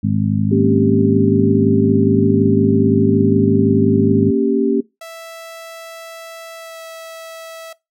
harmonic tone, 51.91 Hz, G#1, in tune, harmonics 2 / 3 / 4 / 5, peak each -19 / -21 / -17 / -23 dBFS, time 0.03-4.31 s, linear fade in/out 10 ms
sine chord, G diminished, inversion first, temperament equal, 233.1 / 277.2 / 392 Hz, Bb3 / Db4 / G4, 0 / 0 / 0 cents, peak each -17 dBFS, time 0.51-4.81 s, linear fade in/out 10 ms
sawtooth tone with pitch glide, 659.3 to 653.6 Hz, E5 to E5, 0 to -15 cents, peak -27 dBFS, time 5.01-7.73 s, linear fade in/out 5 ms, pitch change -15 cents, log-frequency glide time 6.55-6.82 s
effects noise-tail reverb RT60 0.2 s tail -19 dB re dry

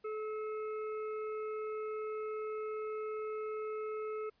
harmonic tone, 431.3 Hz, A4, 35 cents flat, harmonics 1 / 3 / 5 / 6, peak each -37 / -45 / -56 / -59 dBFS, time 0.04-4.3 s, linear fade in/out 10 ms, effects pink hiss -74 dBFS RMS until 4.4 s + resampled to 11025 Hz

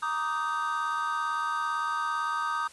triangle chord, Eb major seventh, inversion second, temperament just, 933.4 / 1166.7 / 1244.5 / 1555.6 Hz, Bb5 / D6 / Eb6 / G6, +2 / -12 / 0 / -14 cents, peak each -33 / -34 / -28 / -33 dBFS, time 0.02-2.68 s, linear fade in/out 10 ms, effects white hiss -52 dBFS RMS until 2.72 s + resampled to 24000 Hz

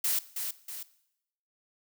blue noise with echo, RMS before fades -28 dBFS, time 0.04-0.19 s, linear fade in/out 5 ms, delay 320 ms, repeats 2, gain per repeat -6 dB, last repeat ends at 0.83 s, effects noise-tail reverb RT60 0.8 s tail -18 dB re dry

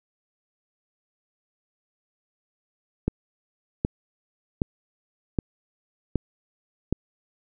click train, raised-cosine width 3 ms, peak -9 dBFS, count 6, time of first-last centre 3.08-6.926 s, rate 1.3 Hz, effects none

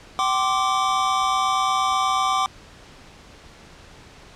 square chord, G suspended fourth, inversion none, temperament equal with one note detuned, 766.1 / 1046.5 / 1174.7 Hz, G5 / C6 / D6, -40 / 0 / 0 cents, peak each -25 / -26 / -22 dBFS, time 0.19-2.46 s, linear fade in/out 0 ms, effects pink hiss -46 dBFS RMS until 4.35 s + low-pass 6000 Hz 12 dB/octave

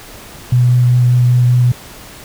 sine tone with vibrato, 123.4 Hz, B2, 1 cent flat, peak -7 dBFS, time 0.52-1.72 s, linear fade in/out 5 ms, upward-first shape sine, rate 5.1 Hz, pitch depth 9 cents each way, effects pink hiss -35 dBFS RMS until 2.24 s

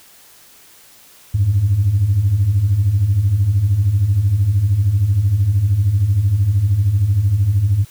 sine beating tone pair, 90.3 / 103.3 Hz, F#2 / G#2, -42 / -9 cents, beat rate 13 Hz, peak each -18 / -12 dBFS, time 1.34-7.85 s, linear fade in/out 10 ms, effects tanh soft clip ceiling -6 dBFS + white hiss -46 dBFS RMS until 7.9 s

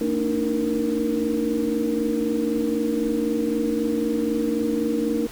sine tone cluster, 226.5 / 289.2 / 313.1 / 469.7 Hz, A#3 / D4 / D#4 / A#4, -50 / -27 / +11 / +13 cents, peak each -26 dBFS, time 0.01-5.27 s, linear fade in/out 2 ms, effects pink hiss -41 dBFS RMS until 5.31 s

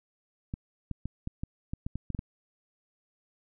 clicks, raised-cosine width 5 ms, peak -21 dBFS, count 11, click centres 0.539 / 0.913 / 1.056 / 1.274 / 1.435 / 1.735 / 1.865 / 1.956 / 2.103 / 2.148 / 2.191 s, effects none

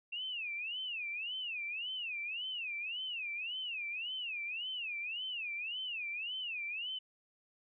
sine tone with vibrato, 2680 Hz, E7, 28 cents sharp, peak -37 dBFS, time 0.12-6.99 s, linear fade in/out 10 ms, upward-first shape sine, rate 1.8 Hz, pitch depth 240 cents each way, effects none

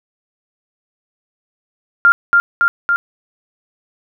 sine tone with echo, 1396.9 Hz, F6, in tune, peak -5 dBFS, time 2.05-2.12 s, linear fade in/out 0 ms, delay 280 ms, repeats 3, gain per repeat -2 dB, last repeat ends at 2.96 s, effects none

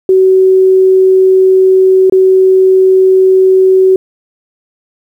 sine tone with dropouts, 377.2 Hz, F#4, 33 cents sharp, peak -3 dBFS, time 0.09-3.96 s, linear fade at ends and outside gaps 2 ms, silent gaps 2.098-2.123 s, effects 7-bit

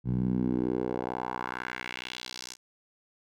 10% pulse tone with band-pass filter sweep, 62.1 Hz, B1, 10 cents sharp, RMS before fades -32 dBFS, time 0.04-2.57 s, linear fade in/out 50 ms, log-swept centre 130 to 6500 Hz, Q 2.1, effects none

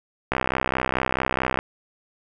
click train, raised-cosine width 0.5 ms, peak -6 dBFS, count 83, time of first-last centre 0.32-1.589 s, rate 64.6 Hz, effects none

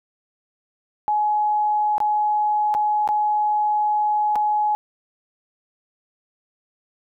sine tone with dropouts, 843 Hz, G#5, 26 cents sharp, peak -17 dBFS, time 1.08-4.75 s, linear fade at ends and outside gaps 0 ms, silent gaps 1.981-2.003 / 2.741-2.749 / 3.076-3.089 / 4.356-4.36 s, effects none

